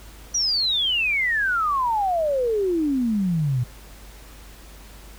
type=exponential sweep; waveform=sine; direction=down; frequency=5920 to 118.1 Hz; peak=-19 dBFS; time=0.34-3.64 s; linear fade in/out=10 ms; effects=added 50 Hz sine -43 dBFS peak until 5.18 s + pink hiss -47 dBFS RMS until 5.18 s